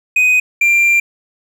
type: tone pair in turn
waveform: triangle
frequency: 2500 / 2376 Hz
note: D#7 / D7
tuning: +8 / +20 cents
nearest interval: minor second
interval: 88 cents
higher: first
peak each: -7 dBFS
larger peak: neither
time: 0.16-0.4 / 0.61-1 s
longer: second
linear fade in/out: 5 ms
effects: none